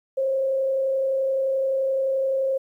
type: tone with frequency modulation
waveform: sine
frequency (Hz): 535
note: C5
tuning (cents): +38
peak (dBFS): -20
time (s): 0.17-2.58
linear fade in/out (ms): 10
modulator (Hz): 31.6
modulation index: 0.26
effects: 10-bit